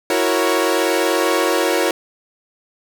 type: chord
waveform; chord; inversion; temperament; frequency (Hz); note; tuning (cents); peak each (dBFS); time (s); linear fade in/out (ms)
sawtooth; F# dominant seventh; third; equal; 329.6 / 370 / 466.2 / 554.4; E4 / F#4 / A#4 / C#5; 0 / 0 / 0 / 0; -17; 0.1-1.91; 2
effects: none